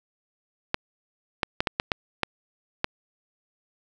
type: clicks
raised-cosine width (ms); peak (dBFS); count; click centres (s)
0.3; -6; 8; 0.744 / 1.432 / 1.605 / 1.672 / 1.799 / 1.918 / 2.233 / 2.844
effects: none